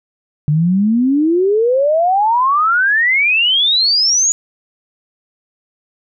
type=exponential sweep; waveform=sine; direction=up; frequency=144.6 to 6900 Hz; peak=-10 dBFS; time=0.48-4.32 s; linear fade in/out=0 ms; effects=none